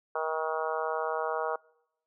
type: harmonic tone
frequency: 158.6 Hz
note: D#3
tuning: 33 cents sharp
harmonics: 3 / 4 / 5 / 6 / 7 / 8 / 9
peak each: -34 / -35 / -36 / -37 / -37 / -38 / -39 dBFS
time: 0.15-1.56 s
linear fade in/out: 5 ms
effects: noise-tail reverb RT60 0.8 s tail -25 dB re dry